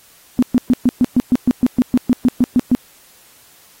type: tone bursts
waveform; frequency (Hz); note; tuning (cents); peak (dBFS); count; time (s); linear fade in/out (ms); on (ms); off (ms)
sine; 248.5; B3; +11; -8; 16; 0.39-2.75; 0; 35; 120
effects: white hiss -48 dBFS RMS until 3.8 s + AAC 48 kbps